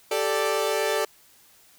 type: chord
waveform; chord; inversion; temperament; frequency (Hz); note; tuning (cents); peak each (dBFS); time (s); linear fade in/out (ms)
sawtooth; G suspended second; none; equal; 392 / 440 / 587.3; G4 / A4 / D5; 0 / 0 / 0; -25 / -22 / -23; 0.11-1.05; 5
effects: white hiss -56 dBFS RMS until 1.78 s